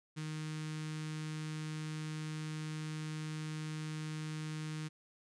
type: tone with notch filter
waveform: sawtooth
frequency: 155.1 Hz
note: D#3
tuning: 5 cents flat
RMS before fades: -41 dBFS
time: 0.16-4.89 s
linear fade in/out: 20 ms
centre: 650 Hz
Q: 0.56
effects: resampled to 22050 Hz